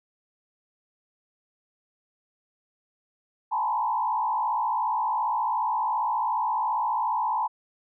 sine tone with frequency modulation, 928 Hz, A#5, 8 cents flat, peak -23 dBFS, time 3.51-7.48 s, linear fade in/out 20 ms, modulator 57.3 Hz, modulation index 1.6, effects none

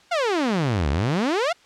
sawtooth exponential two-way sweep, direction down then up, 733 to 66.3 to 733 Hz, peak -16 dBFS, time 0.11-1.53 s, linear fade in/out 10 ms, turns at 0.9 s, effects white hiss -54 dBFS RMS until 1.65 s + low-pass 5000 Hz 12 dB/octave

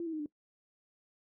sine tone with pitch steps, 340 / 324.8 / 310.3 / 296.5 Hz, F4 / E4 / D#4 / D4, -46 / -26 / -5 / +17 cents, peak -34 dBFS, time 0-0.26 s, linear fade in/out 2 ms, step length 65 ms, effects noise-tail reverb RT60 0.1 s tail -21 dB re dry

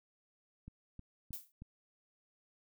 click train, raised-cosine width 5 ms, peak -36 dBFS, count 4, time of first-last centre 0.68-1.62 s, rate 3.19 Hz
violet noise with exponential decay, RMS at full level -39 dBFS, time 1.33-1.52 s, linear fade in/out 1 ms, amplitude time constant 40 ms
effects none

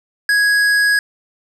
sine tone with hard clipping, 1661.2 Hz, G#6, in tune, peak -13 dBFS, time 0.29-0.99 s, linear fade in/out 2 ms, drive 11 dB, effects none

